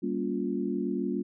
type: chord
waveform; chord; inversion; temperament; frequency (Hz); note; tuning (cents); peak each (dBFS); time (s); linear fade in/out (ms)
sine; G half-diminished seventh; none; just; 196 / 235.2 / 282.2 / 352.8; G3 / Bb3 / Db4 / F4; 0 / +16 / +31 / +18; -33; 0.02-1.23; 20
effects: none